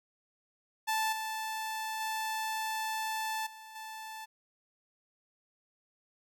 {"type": "tone with level steps", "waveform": "sawtooth", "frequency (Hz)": 878, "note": "A5", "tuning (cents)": -4, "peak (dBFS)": [-25, -31, -29, -44, -38], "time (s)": [0.87, 4.26], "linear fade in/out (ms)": 20, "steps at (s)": [1.12, 2, 3.46, 3.75], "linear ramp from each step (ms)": 10, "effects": []}